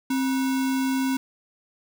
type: tone with sample-and-hold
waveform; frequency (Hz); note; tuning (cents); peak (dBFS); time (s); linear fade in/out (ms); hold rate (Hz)
sine; 264.3; C4; +18; -21; 0.1-1.17; 5; 1225
effects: none